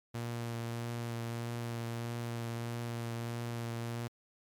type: tone with vibrato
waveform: sawtooth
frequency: 117.4 Hz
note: A#2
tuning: 13 cents sharp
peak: -32 dBFS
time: 0.14-4.08 s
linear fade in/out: 10 ms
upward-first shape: triangle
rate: 1.6 Hz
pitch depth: 18 cents each way
effects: MP3 96 kbps